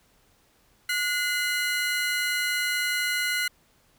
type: tone pair together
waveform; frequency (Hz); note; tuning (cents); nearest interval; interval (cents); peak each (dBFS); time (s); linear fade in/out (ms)
30% pulse; 1453.1 / 2055; F#6 / C7; -32 / -32; tritone; 600; -25 / -24; 0.89-3.48; 5
effects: pink hiss -63 dBFS RMS until 3.98 s